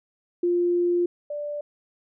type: tone pair in turn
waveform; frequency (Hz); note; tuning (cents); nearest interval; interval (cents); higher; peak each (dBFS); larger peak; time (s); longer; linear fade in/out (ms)
sine; 350.1 / 587.6; F4 / D5; +4 / +1; major sixth; 897; second; -19 / -28; first; 0.43-1.06 / 1.3-1.61; first; 5
effects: none